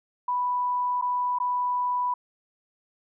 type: tone with dropouts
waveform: sine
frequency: 987.8 Hz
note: B5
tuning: in tune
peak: -23 dBFS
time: 0.28-2.14 s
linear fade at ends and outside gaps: 5 ms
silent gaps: 1.014-1.022 / 1.387-1.4 s
effects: none